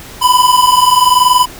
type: tone pair together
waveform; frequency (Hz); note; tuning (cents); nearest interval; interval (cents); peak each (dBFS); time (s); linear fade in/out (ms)
square; 987.8 / 1008.6; B5 / B5; 0 / +36; unison; 36; -10; 0.21-1.46; 20
effects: pink hiss -32 dBFS RMS until 1.59 s